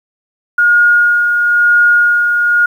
sine tone with tremolo, 1431 Hz, F6, 42 cents sharp, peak -5 dBFS, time 0.58-2.66 s, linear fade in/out 5 ms, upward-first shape sine, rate 1 Hz, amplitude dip 40%, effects 7-bit

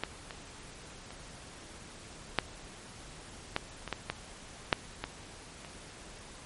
clicks, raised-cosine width 0.3 ms, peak -15 / -24 / -30 / -8 / -12 / -22 / -15 / -15 / -6 / -17 / -28 dBFS, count 11, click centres 0.036 / 0.308 / 1.106 / 2.387 / 3.564 / 3.877 / 3.927 / 4.1 / 4.728 / 5.04 / 5.648 s, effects pink hiss -49 dBFS RMS until 6.45 s + MP3 48 kbps

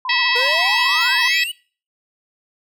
sine tone with vibrato, 987.8 Hz, B5, in tune, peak -23 dBFS, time 0.05-1.28 s, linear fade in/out 2 ms, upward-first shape sine, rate 15 Hz, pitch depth 82 cents each way
harmonic tone, 650 Hz, E5, 24 cents flat, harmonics 3 / 4 / 5 / 6 / 7 / 8, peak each -19 / -21 / -23 / -25 / -26 / -27 dBFS, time 0.09-1.44 s, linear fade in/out 5 ms
square exponential sweep, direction up, 466.2 to 3000 Hz, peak -24 dBFS, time 0.35-1.52 s, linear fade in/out 10 ms
violet noise with exponential decay, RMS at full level -35 dBFS, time 1.01-1.2 s, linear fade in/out 0 ms, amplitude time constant 41 ms
effects noise-tail reverb RT60 0.4 s tail -23 dB re dry

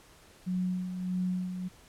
sine tone with tremolo, 182.7 Hz, F#3, 22 cents flat, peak -27 dBFS, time 0.46-1.69 s, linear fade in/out 20 ms, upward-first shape sine, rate 1.6 Hz, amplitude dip 55%, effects pink hiss -57 dBFS RMS until 1.88 s + low-pass 12000 Hz 12 dB/octave

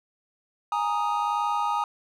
triangle chord, Ab suspended second, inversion none, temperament equal, 830.6 / 932.3 / 1244.5 Hz, Ab5 / Bb5 / Eb6, 0 / 0 / 0 cents, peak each -26 dBFS, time 0.72-1.84 s, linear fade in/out 2 ms, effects none

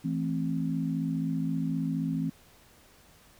sine chord, A minor, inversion second, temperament just, 165 / 220 / 264 Hz, E3 / A3 / C4, +2 / 0 / +16 cents, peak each -30 / -35 / -31 dBFS, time 0.04-2.3 s, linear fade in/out 10 ms, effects pink hiss -58 dBFS RMS until 3.39 s

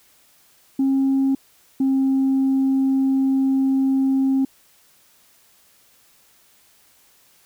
sine tone pair in turn, 270 / 267.8 Hz, C#4 / C4, -45 / +40 cents, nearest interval unison, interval 15 cents, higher first, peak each -14 dBFS, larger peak neither, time 0.79-1.35 / 1.8-4.45 s, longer second, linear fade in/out 5 ms, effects tanh soft clip ceiling -13 dBFS + white hiss -56 dBFS RMS until 7.45 s

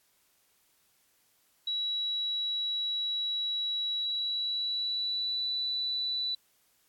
sine tone with pitch glide, 3900 to 3968 Hz, B7 to B7, -23 to +7 cents, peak -29 dBFS, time 1.67-6.35 s, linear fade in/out 5 ms, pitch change +30 cents, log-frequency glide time 3.97-5.49 s, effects white hiss -69 dBFS RMS until 6.88 s + AAC 64 kbps

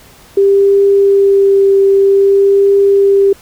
sine tone with vibrato, 395.1 Hz, G4, 14 cents sharp, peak -5 dBFS, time 0.37-3.33 s, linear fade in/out 5 ms, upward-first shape triangle, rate 0.52 Hz, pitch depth 13 cents each way, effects pink hiss -41 dBFS RMS until 3.41 s

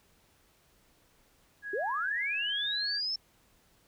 sine tone, 1661.2 Hz, G#6, in tune, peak -36 dBFS, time 1.62-3.01 s, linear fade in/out 50 ms
sine linear sweep, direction up, 360 to 5370 Hz, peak -30 dBFS, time 1.73-3.16 s, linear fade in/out 5 ms
effects pink hiss -66 dBFS RMS until 3.87 s

